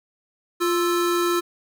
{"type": "tone pair together", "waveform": "square", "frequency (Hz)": [349.2, 1321.6], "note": ["F4", "E6"], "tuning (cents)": [0, 4], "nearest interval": "octave + major seventh", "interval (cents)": 2304, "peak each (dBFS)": [-21, -26], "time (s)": [0.6, 1.41], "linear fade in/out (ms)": 20, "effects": []}